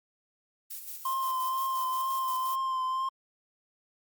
violet noise with tremolo, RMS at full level -39 dBFS, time 0.7-2.56 s, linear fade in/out 10 ms, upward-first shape square, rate 5.7 Hz, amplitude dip 45%
triangle tone with vibrato, 1046.5 Hz, C6, in tune, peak -26 dBFS, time 1.05-3.09 s, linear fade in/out 5 ms, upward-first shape triangle, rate 2.1 Hz, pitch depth 28 cents each way
effects Opus 48 kbps

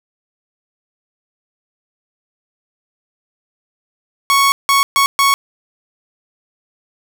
sawtooth tone bursts at uneven times, 1108.7 Hz, C#6, in tune, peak -6 dBFS, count 4, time 4.3-4.52 / 4.69-4.83 / 4.96-5.06 / 5.19-5.34 s, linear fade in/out 0 ms, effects none

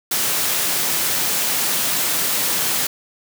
white high-pass noise, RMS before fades -20 dBFS, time 0.11-2.87 s, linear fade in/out 5 ms, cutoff 110 Hz, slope 96 dB/octave, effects none

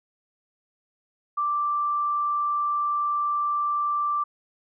sine tone, 1174.7 Hz, D6, in tune, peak -22 dBFS, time 1.37-4.24 s, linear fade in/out 10 ms, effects none

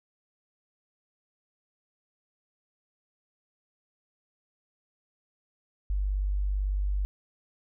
sine tone, 49 Hz, G1, in tune, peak -25 dBFS, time 5.9-7.05 s, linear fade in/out 0 ms, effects none

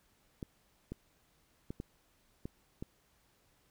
clicks, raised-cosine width 3 ms, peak -27 dBFS, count 6, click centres 0.428 / 0.92 / 1.705 / 1.801 / 2.455 / 2.825 s, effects pink hiss -71 dBFS RMS until 3.7 s

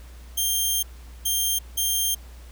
10% pulse tone bursts at uneven times, 3184 Hz, G7, 26 cents sharp, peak -13 dBFS, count 3, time 0.37-0.83 / 1.25-1.59 / 1.77-2.15 s, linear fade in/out 10 ms, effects added 60 Hz sine -40 dBFS peak until 2.51 s + pink hiss -52 dBFS RMS until 2.51 s

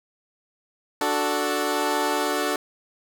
15% pulse chord, D major, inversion none, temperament equal, 293.7 / 370 / 440 Hz, D4 / F#4 / A4, 0 / 0 / 0 cents, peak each -20 / -21 / -20 dBFS, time 1.01-2.56 s, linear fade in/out 2 ms, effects none

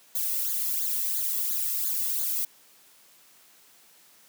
violet noise with flanger, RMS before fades -28 dBFS, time 0.15-2.45 s, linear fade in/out 5 ms, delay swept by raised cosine 0.36 to 1.35 ms, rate 2.9 Hz, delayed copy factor -0.85, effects white hiss -57 dBFS RMS until 4.28 s + high-pass 150 Hz 12 dB/octave

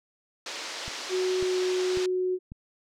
white band-pass noise, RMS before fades -37 dBFS, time 0.46-2.06 s, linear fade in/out 2 ms, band 300 to 5900 Hz, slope 24 dB/octave
click train, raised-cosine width 5 ms, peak -28 dBFS, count 4, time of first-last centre 0.88-2.519 s, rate 1.83 Hz
sine tone with pitch glide, 370 to 367.7 Hz, F#4 to F#4, 0 to -11 cents, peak -24 dBFS, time 1.09-2.39 s, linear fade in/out 50 ms, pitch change -11 cents, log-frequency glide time 1.4-1.58 s
effects none

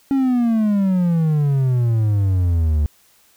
triangle exponential sweep, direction down, 277.2 to 72.6 Hz, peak -12 dBFS, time 0.11-2.86 s, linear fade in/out 0 ms, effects white hiss -55 dBFS RMS until 3.36 s

